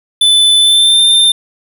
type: tone with pitch glide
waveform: square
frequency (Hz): 3508 to 3592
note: A7 to A7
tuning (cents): -6 to +35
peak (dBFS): -6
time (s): 0.21-1.32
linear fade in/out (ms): 5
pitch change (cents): +41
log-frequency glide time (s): 0.59-1.02
effects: none